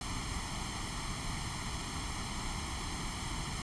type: noise with comb filter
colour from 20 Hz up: pink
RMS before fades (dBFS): -38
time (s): 0.01-3.62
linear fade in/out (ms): 2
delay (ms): 0.95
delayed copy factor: +0.8
effects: resampled to 22050 Hz